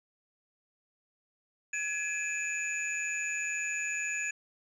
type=tone cluster; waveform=sine; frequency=1680 / 2404 / 2566 / 6870 Hz; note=G#6 / D7 / E7 / A8; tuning=+19 / +40 / -47 / -42 cents; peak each=-35 / -38 / -35 / -37 dBFS; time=1.73-4.31 s; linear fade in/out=5 ms; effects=tanh soft clip ceiling -23 dBFS